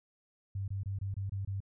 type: tone bursts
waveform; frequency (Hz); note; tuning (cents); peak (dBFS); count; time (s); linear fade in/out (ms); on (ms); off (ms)
sine; 98; G2; 0; -33; 7; 0.55-1.604; 5; 130; 24
effects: none